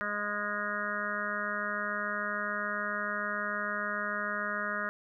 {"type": "harmonic tone", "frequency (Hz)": 206.8, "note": "G#3", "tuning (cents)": -7, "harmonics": [1, 2, 3, 5, 6, 7, 8, 9], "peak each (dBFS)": [-42, -47, -40, -44, -37, -36, -38, -40], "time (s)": [0.01, 4.89], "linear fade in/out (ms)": 0, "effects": []}